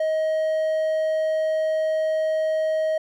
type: tone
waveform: triangle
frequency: 630 Hz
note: D#5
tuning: 21 cents sharp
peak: -18 dBFS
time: 0-2.98 s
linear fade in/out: 5 ms
effects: none